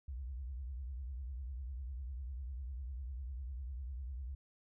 sine tone with vibrato, 64.5 Hz, C2, 24 cents flat, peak -40 dBFS, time 0.08-4.35 s, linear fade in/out 5 ms, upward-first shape sine, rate 10 Hz, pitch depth 180 cents each way, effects none

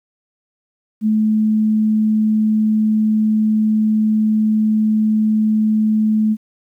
sine tone, 216.1 Hz, A3, 31 cents flat, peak -12 dBFS, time 1.01-6.37 s, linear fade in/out 50 ms, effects 9-bit

